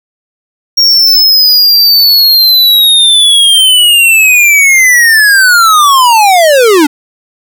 square linear sweep, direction down, 5588 to 277.2 Hz, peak -3 dBFS, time 0.77-6.87 s, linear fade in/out 10 ms, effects none

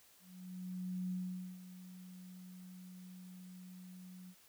sine tone with ADSR envelope, 183.1 Hz, F#3, 18 cents flat, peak -36 dBFS, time 0.19-4.35 s, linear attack 920 ms, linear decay 470 ms, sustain -14 dB, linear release 56 ms, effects white hiss -65 dBFS RMS until 4.48 s

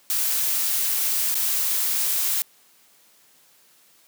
blue noise with dropouts, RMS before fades -23 dBFS, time 0.1-2.42 s, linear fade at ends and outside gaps 0 ms, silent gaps 1.344-1.353 s, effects white hiss -57 dBFS RMS until 4.07 s + high-pass 150 Hz 12 dB/octave

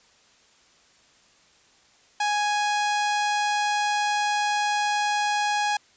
sawtooth tone, 830.6 Hz, G#5, in tune, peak -18 dBFS, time 2.2-5.77 s, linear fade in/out 5 ms, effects white hiss -58 dBFS RMS until 5.96 s + resampled to 16000 Hz

